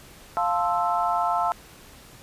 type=chord; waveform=sine; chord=F major seventh; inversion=none; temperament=equal; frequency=698.5 / 880 / 1046.5 / 1318.5 Hz; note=F5 / A5 / C6 / E6; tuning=0 / 0 / 0 / 0 cents; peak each=-25 / -26 / -29 / -27 dBFS; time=0.37-1.52 s; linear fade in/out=0 ms; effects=pink hiss -48 dBFS RMS until 2.22 s + resampled to 32000 Hz